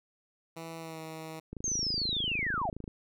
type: tone with pitch glide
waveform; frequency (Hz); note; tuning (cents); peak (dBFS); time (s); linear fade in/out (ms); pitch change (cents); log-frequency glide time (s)
10% pulse; 164.1 to 159.52; E3 to D#3; -8 to +43; -32; 0.56-1.4; 10; -49; 0.79-1
type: click train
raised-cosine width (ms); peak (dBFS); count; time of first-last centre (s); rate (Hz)
3; -27; 37; 1.53-2.878; 26.7
type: linear sweep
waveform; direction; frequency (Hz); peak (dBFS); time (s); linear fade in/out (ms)
sine; down; 6500 to 587.3; -29; 1.64-2.7; 2
effects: none